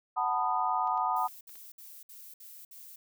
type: chord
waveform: sine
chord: B dominant seventh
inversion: second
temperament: just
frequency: 740.8 / 889 / 987.8 / 1234.7 Hz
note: F#5 / A5 / B5 / D#6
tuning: +2 / +18 / 0 / -14 cents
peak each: -32 dBFS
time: 0.16-1.28 s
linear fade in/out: 20 ms
type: clicks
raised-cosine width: 0.2 ms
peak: -39 dBFS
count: 5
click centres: 0.874 / 0.976 / 1.284 / 1.494 / 1.556 s
type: noise bursts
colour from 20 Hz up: violet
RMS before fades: -49 dBFS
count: 6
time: 1.16-2.96 s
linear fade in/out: 5 ms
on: 250 ms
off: 60 ms
effects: none